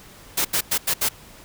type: noise bursts at uneven times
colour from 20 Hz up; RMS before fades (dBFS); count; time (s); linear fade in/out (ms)
white; -21; 5; 0.37-0.45 / 0.53-0.61 / 0.71-0.78 / 0.87-0.94 / 1.01-1.09; 10
effects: pink hiss -46 dBFS RMS until 1.44 s